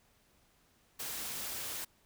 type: noise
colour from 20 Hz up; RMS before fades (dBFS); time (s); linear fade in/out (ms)
white; -40; 0.99-1.85; 10
effects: pink hiss -69 dBFS RMS until 2.05 s